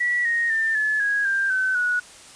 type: tone with pitch steps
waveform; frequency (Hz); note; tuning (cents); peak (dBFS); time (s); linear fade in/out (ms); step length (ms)
sine; 1943 / 1866 / 1792.1 / 1721 / 1652.8 / 1587.3 / 1524.4 / 1464; B6 / A#6 / A6 / A6 / G#6 / G6 / G6 / F#6; -29 / +1 / +31 / -39 / -9 / +21 / -49 / -19; -19; 0-2; 10; 250
effects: white hiss -45 dBFS RMS until 2.35 s + resampled to 22050 Hz